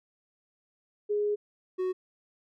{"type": "tone pair in turn", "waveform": ["sine", "triangle"], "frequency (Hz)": [415.3, 370], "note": ["G#4", "F#4"], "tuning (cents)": [0, 0], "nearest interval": "major second", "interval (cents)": 200, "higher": "first", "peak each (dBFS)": -25, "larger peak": "neither", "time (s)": [[1.09, 1.36], [1.78, 1.93]], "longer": "first", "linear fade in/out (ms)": 20, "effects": []}